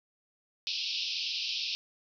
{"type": "band-pass noise", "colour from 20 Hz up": "white", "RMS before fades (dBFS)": -34, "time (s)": [0.67, 1.75], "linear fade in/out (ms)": 0, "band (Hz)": [2500, 5400], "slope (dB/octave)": 96, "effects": []}